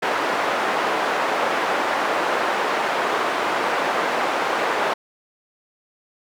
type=band-pass noise; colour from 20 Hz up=white; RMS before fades=-22 dBFS; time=0.02-4.94 s; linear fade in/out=10 ms; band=420 to 1200 Hz; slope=12 dB/octave; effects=none